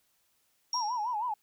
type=tone with exponential decay; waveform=sine; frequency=5588 Hz; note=F8; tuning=in tune; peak=-27 dBFS; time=0.73-1.15 s; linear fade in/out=2 ms; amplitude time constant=90 ms
type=tone with vibrato; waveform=sine; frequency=913 Hz; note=A#5; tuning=36 cents flat; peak=-29 dBFS; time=0.74-1.34 s; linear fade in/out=5 ms; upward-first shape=sine; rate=6.3 Hz; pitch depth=170 cents each way
effects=tanh soft clip ceiling -19 dBFS + white hiss -72 dBFS RMS until 1.42 s